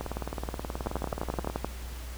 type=two click trains; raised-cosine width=1 ms; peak=-15 / -19 dBFS; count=10 / 29; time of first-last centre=0.87-1.646 / 0.01-1.499 s; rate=11.6 / 18.8 Hz; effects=added 60 Hz sine -37 dBFS peak until 2.17 s + pink hiss -46 dBFS RMS until 2.17 s